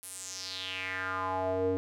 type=tone with band-pass filter sweep; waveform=square; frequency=93.7 Hz; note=F#2; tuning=22 cents sharp; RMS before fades=-34 dBFS; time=0.03-1.77 s; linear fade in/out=0 ms; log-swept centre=11000 to 380 Hz; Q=4.2; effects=none